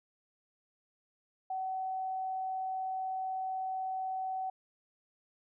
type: tone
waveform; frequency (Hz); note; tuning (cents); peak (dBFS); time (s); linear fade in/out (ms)
sine; 756; F#5; +37; -33; 1.5-4.5; 5
effects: none